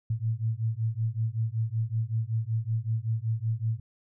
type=beating tone pair; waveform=sine; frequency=109.7 / 115 Hz; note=A2 / A#2; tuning=-5 / -23 cents; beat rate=5.3 Hz; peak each=-29 dBFS; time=0.1-3.8 s; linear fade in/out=5 ms; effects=none